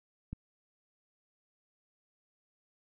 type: click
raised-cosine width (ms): 5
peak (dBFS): -26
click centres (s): 0.33
effects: none